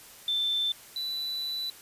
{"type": "tone pair in turn", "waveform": ["sine", "triangle"], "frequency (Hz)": [3545, 3974], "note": ["A7", "B7"], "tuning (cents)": [12, 10], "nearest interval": "major second", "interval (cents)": 198, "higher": "second", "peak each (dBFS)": [-25, -29], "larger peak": "first", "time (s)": [[0.28, 0.72], [0.96, 1.7]], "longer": "second", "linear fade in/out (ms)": 2, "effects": ["white hiss -50 dBFS RMS until 1.81 s", "resampled to 32000 Hz"]}